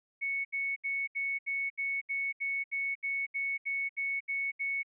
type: tone bursts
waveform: sine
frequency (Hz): 2214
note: C#7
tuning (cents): -3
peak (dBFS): -30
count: 15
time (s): 0.21-4.832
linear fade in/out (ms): 20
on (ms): 240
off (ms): 73
effects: none